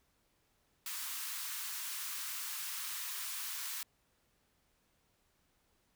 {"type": "high-pass noise", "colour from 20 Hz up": "white", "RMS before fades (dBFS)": -41, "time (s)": [0.86, 3.83], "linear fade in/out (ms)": 2, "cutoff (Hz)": 950, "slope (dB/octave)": 48, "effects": ["pink hiss -75 dBFS RMS until 5.95 s"]}